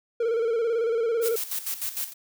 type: tone with vibrato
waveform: triangle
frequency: 460 Hz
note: A#4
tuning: 23 cents flat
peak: -20 dBFS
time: 0.2-1.36 s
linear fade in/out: 5 ms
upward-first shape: square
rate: 18 Hz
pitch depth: 50 cents each way
type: noise with tremolo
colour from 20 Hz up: blue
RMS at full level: -29 dBFS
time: 1.21-2.14 s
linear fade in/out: 50 ms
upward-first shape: square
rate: 6.6 Hz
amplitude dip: 70%
effects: none